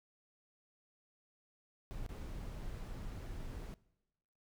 brown noise with dropouts, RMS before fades -44 dBFS, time 1.91-3.74 s, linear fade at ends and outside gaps 0 ms, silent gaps 2.063-2.091 s, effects noise-tail reverb RT60 1.0 s tail -22 dB re dry

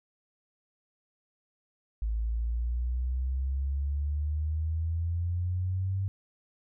sine exponential sweep, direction up, 53.9 to 97.7 Hz, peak -27 dBFS, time 2.02-6.08 s, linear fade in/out 0 ms, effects none

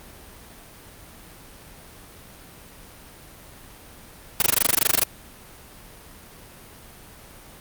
white noise bursts, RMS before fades -17 dBFS, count 16, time 4.4-5.036 s, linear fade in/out 2 ms, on 21 ms, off 20 ms, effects pink hiss -45 dBFS RMS until 7.6 s + Opus 32 kbps

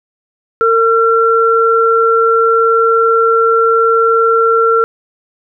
sine tone pair together, 455.7 / 1360.4 Hz, A#4 / F6, -39 / -46 cents, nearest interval octave + perfect fifth, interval 1893 cents, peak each -10 dBFS, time 0.61-4.84 s, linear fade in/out 0 ms, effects none

